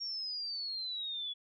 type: exponential sweep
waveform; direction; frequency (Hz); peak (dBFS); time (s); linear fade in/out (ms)
sine; down; 5588 to 3381; -36; 0-1.34; 20
effects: none